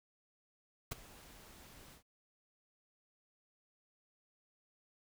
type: noise with ADSR envelope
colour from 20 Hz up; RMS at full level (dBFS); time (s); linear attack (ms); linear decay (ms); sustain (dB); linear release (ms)
pink; -38; 0.91-2.03; 10; 15; -19; 100
effects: none